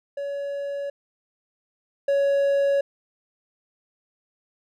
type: tone pair in turn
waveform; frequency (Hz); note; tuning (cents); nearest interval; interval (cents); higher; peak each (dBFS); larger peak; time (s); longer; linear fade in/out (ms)
triangle; 564 / 558.8; C#5 / C#5; +30 / +14; unison; 16; first; -25 / -16; second; 0.17-0.9 / 2.08-2.81; neither; 5
effects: none